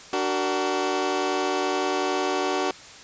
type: chord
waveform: 20% pulse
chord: D augmented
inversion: none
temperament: equal with one note detuned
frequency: 293.7 / 376.2 / 466.2 Hz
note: D4 / F#4 / A#4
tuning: 0 / +29 / 0 cents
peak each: -24 / -20 / -26 dBFS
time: 0.13-2.71 s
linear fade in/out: 2 ms
effects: white hiss -44 dBFS RMS until 3.03 s + resampled to 16000 Hz